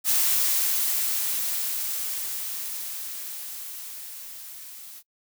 blue noise with level ramp, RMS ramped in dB -21 to -43 dBFS, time 0.04-5.03 s, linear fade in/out 50 ms, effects noise-tail reverb RT60 0.1 s tail -24 dB re dry

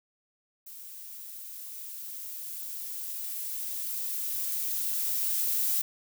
violet noise with level ramp, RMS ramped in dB -45 to -27 dBFS, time 0.66-5.82 s, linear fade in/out 10 ms, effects none

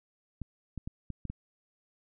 clicks, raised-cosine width 5 ms, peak -25 dBFS, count 6, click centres 0.417 / 0.777 / 0.875 / 1.103 / 1.253 / 1.3 s, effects none

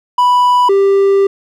triangle tone pair in turn, 987 / 394.2 Hz, B5 / G4, -1 / +10 cents, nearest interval octave + major third, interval 1589 cents, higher first, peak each -5 dBFS, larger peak neither, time 0.18-0.69 / 0.69-1.27 s, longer second, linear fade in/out 5 ms, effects none

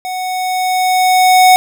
square tone with level ramp, 740 Hz, F#5, in tune, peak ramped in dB -20 to -4 dBFS, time 0.05-1.56 s, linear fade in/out 0 ms, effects none

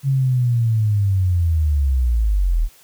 sine linear sweep, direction down, 138.59 to 36.87 Hz, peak -14 dBFS, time 0.03-2.69 s, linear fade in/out 50 ms, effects white hiss -50 dBFS RMS until 2.83 s

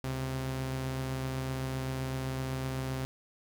sawtooth tone pair together, 69.61 / 131.4 Hz, C#2 / C3, +8 / +8 cents, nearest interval major seventh, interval 1100 cents, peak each -38 / -29 dBFS, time 0.04-3.05 s, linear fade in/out 0 ms, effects 10-bit

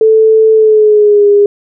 sine tone with pitch glide, 440 to 408.2 Hz, A4 to G#4, 0 to -30 cents, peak -3 dBFS, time 0.01-1.46 s, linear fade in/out 2 ms, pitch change -130 cents, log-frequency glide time 0.53-1.27 s, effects none

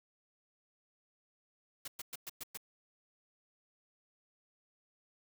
white noise bursts, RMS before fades -43 dBFS, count 6, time 1.85-2.574 s, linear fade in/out 5 ms, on 29 ms, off 110 ms, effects none

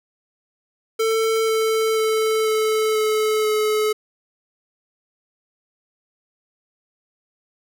square tone with pitch steps, 446 / 442.4 / 438.8 / 435.3 / 431.8 / 428.3 Hz, A4 / A4 / A4 / A4 / A4 / A4, +23 / +9 / -5 / -19 / -33 / -47 cents, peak -18 dBFS, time 0.99-3.93 s, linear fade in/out 10 ms, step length 490 ms, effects none

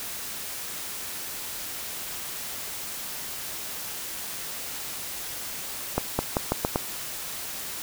accelerating click train, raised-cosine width 1 ms, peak -8 dBFS, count 6, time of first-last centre 5.98-6.759 s, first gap 210 ms, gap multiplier 0.85, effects white hiss -35 dBFS RMS until 7.82 s

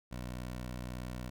15% pulse tone, 61.74 Hz, B1, in tune, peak -33 dBFS, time 0.11-1.3 s, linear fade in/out 10 ms, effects none

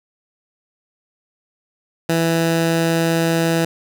15% pulse tone, 165.3 Hz, E3, 5 cents sharp, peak -9 dBFS, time 2.09-3.65 s, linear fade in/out 5 ms, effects none

